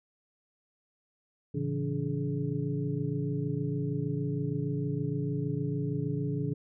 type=tone cluster; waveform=sine; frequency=112.6 / 141.1 / 167.6 / 287.4 / 423 Hz; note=A2 / C#3 / E3 / D4 / G#4; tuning=+40 / +31 / +29 / -37 / +32 cents; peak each=-38 / -32 / -35 / -36 / -38 dBFS; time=1.54-6.54 s; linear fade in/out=10 ms; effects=none